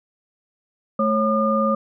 sine tone cluster, 217.2 / 548 / 1210 Hz, A3 / C#5 / D#6, -22 / -20 / -49 cents, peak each -21 dBFS, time 0.99-1.75 s, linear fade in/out 5 ms, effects none

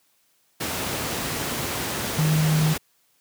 sine tone in noise, 155.56 Hz, D#3, in tune, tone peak -17 dBFS, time 2.18-2.74 s, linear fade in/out 10 ms, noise pink, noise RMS -27 dBFS, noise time 0.6-2.78 s, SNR +7 dB, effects white hiss -65 dBFS RMS until 3.2 s + high-pass 100 Hz 12 dB/octave

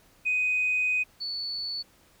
sine tone pair in turn, 2500 / 4454 Hz, D#7 / C#8, +8 / +7 cents, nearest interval minor seventh, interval 999 cents, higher second, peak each -22 / -30 dBFS, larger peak first, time 0.25-1.04 / 1.2-1.83 s, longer first, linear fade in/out 20 ms, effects tanh soft clip ceiling -18 dBFS + pink hiss -60 dBFS RMS until 2.2 s

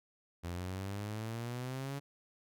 sawtooth exponential sweep, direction up, 84.9 to 142.2 Hz, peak -34 dBFS, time 0.43-2 s, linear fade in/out 20 ms, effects none

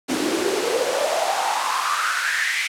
pink noise with high-pass filter sweep, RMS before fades -22 dBFS, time 0.08-2.68 s, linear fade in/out 20 ms, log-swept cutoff 270 to 2200 Hz, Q 6.5, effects low-pass 9000 Hz 12 dB/octave

